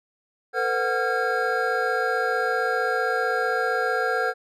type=tone cluster; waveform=triangle; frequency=450.5 / 506 / 739 / 1378 / 1625 Hz; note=A4 / B4 / F#5 / F6 / G#6; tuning=+41 / +42 / -2 / -24 / -38 cents; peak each=-26 dBFS; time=0.53-4.34 s; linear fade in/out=50 ms; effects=none